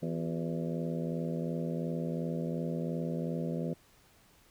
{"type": "harmonic tone with a mistuned harmonic", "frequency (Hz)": 82.8, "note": "E2", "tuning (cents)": 8, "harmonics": [2, 3, 4, 5, 6, 7, 8], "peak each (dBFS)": [-34, -38, -42, -45, -41, -44, -48], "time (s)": [0.02, 3.74], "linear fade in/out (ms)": 10, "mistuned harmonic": 4, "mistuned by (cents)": 120, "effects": ["pink hiss -63 dBFS RMS until 4.5 s"]}